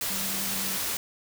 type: tone in noise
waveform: sine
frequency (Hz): 193.9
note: G3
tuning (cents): -19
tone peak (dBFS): -38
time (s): 0.1-0.77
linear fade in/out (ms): 2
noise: white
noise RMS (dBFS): -30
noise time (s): 0.01-0.97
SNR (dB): -11
effects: none